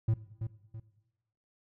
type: tone with echo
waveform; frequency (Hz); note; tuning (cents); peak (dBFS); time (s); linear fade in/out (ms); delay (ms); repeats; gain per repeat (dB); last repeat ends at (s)
triangle; 111.2; A2; +19; -22; 0.08-0.14; 5; 330; 2; -8; 0.8
effects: noise-tail reverb RT60 1.0 s tail -17 dB re dry